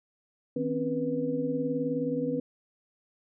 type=tone cluster; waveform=sine; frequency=157.4 / 256.8 / 275.9 / 488 Hz; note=D#3 / C4 / C#4 / B4; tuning=+20 / -32 / -8 / -21 cents; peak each=-37 / -31 / -33 / -31 dBFS; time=0.56-2.4 s; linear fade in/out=5 ms; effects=none